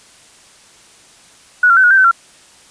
sine tone with pitch steps, 1466 / 1376 / 1526 / 1450 / 1568 / 1525 / 1369 Hz, F#6 / F6 / G6 / F#6 / G6 / G6 / F6, -16 / -26 / -47 / -35 / 0 / -48 / -35 cents, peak -6 dBFS, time 1.63-2.113 s, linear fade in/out 5 ms, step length 69 ms, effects white hiss -45 dBFS RMS until 2.7 s + resampled to 22050 Hz

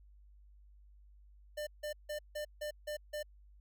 square tone bursts, 598 Hz, D5, 31 cents sharp, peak -38 dBFS, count 7, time 1.57-3.23 s, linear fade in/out 10 ms, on 100 ms, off 160 ms, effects added 50 Hz sine -57 dBFS peak until 3.6 s

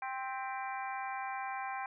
harmonic tone with a mistuned harmonic, 262.3 Hz, C4, 4 cents sharp, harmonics 3 / 4 / 5 / 6 / 7 / 8 / 9, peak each -39 / -42 / -51 / -45 / -53 / -50 / -47 dBFS, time 0.02-1.86 s, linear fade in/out 2 ms, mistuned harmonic 8, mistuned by -75 cents, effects none

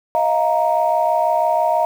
sine chord, Eb suspended second, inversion none, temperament equal with one note detuned, 632.4 / 698.5 / 932.3 Hz, Eb5 / F5 / Bb5, +28 / 0 / 0 cents, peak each -18 dBFS, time 0.15-1.85 s, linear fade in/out 0 ms, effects tanh soft clip ceiling -5 dBFS + 7-bit

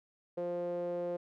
sawtooth tone with band-pass filter, 175 Hz, F3, 4 cents sharp, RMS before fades -36 dBFS, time 0.37-1.17 s, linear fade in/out 10 ms, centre 480 Hz, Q 8.1, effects none

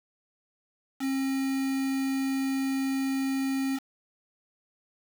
triangle tone with quantisation, 268.6 Hz, C4, 46 cents sharp, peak -24 dBFS, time 0.99-3.8 s, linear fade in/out 50 ms, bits 6, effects none

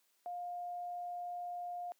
sine tone, 707 Hz, F5, 21 cents sharp, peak -39 dBFS, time 0.26-1.92 s, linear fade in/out 0 ms, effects white hiss -75 dBFS RMS until 1.99 s + high-pass 300 Hz 12 dB/octave

